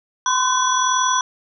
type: tone cluster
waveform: sine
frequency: 1016 / 1057 / 1520 / 3381 / 5890 Hz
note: B5 / C6 / F#6 / G#7 / F#8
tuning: +49 / +17 / +46 / +30 / -9 cents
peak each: -18 / -26 / -25 / -26 / -22 dBFS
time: 0.26-1.21 s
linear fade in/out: 2 ms
effects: none

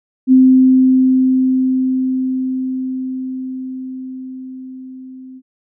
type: tone with level ramp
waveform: sine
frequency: 259.2 Hz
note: C4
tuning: 16 cents flat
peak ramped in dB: -4 to -32 dBFS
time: 0.27-5.42 s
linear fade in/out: 50 ms
effects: none

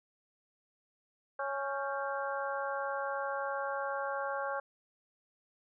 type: harmonic tone with a mistuned harmonic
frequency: 277.2 Hz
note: C#4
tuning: in tune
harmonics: 2 / 3 / 4 / 5 / 6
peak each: -37 / -39 / -40 / -41 / -42 dBFS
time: 1.39-4.6 s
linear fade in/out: 5 ms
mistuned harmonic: 6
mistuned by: -91 cents
effects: none

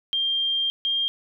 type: tone pair in turn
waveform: sine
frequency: 3190 / 3206 Hz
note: G7 / G7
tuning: +30 / +38 cents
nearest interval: unison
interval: 8 cents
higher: second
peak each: -21 dBFS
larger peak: neither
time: 0.13-0.7 / 0.85-1.08 s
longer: first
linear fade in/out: 0 ms
effects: none

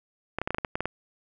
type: clicks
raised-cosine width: 0.5 ms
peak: -13 dBFS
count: 10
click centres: 0.386 / 0.416 / 0.475 / 0.506 / 0.546 / 0.584 / 0.648 / 0.755 / 0.806 / 0.856 s
effects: none

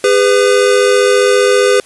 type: tone pair together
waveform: square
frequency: 405.9 / 500.9 Hz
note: G#4 / B4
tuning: -40 / +24 cents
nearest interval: major third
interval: 364 cents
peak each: -11 dBFS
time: 0.04-1.8 s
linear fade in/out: 2 ms
effects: white hiss -41 dBFS RMS until 1.85 s + resampled to 24000 Hz

